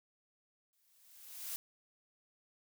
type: noise with exponential growth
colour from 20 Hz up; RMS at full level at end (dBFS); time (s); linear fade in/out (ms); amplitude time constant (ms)
blue; -39; 0.73-1.56; 0; 180
effects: none